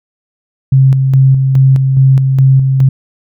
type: tone with tremolo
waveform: sine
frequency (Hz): 133.6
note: C3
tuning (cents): +36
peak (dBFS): -3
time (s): 0.72-2.89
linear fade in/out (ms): 5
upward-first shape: square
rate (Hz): 2.4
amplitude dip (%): 40
effects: none